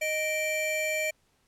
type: tone pair together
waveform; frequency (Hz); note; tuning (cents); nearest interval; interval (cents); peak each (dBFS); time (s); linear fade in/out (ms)
square; 621.1 / 2345; D#5 / D7; -3 / -3; octave + major seventh; 2300; -31 / -30; 0.01-1.11; 10
effects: pink hiss -69 dBFS RMS until 1.47 s + low-pass 12000 Hz 12 dB/octave